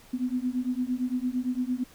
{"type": "beating tone pair", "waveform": "sine", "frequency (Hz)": [246.9, 255.7], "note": ["B3", "C4"], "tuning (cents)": [0, -40], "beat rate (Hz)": 8.8, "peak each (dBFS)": -29, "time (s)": [0.13, 1.84], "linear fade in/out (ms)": 10, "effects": ["pink hiss -54 dBFS RMS until 1.94 s"]}